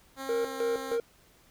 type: tone with pitch glide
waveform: 10% pulse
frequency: 268.6 to 266.7 Hz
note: C4 to C4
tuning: +46 to +33 cents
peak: -28 dBFS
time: 0.16-0.99 s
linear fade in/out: 50 ms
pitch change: -13 cents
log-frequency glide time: 0.42-0.55 s
type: tone with tremolo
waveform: triangle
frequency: 466.3 Hz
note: A#4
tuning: 1 cent sharp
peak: -24 dBFS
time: 0.29-1 s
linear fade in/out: 2 ms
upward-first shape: square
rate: 3.2 Hz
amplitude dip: 80%
effects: pink hiss -61 dBFS RMS until 1.5 s